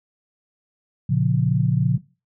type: chord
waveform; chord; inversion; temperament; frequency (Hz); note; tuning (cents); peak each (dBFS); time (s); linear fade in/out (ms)
sine; Bb minor; none; just; 116.54 / 139.85 / 174.81; Bb2 / Db3 / F3; 0 / +16 / +2; -22 / -19 / -22; 1.09-1.98; 10
effects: noise-tail reverb RT60 0.3 s tail -18 dB re dry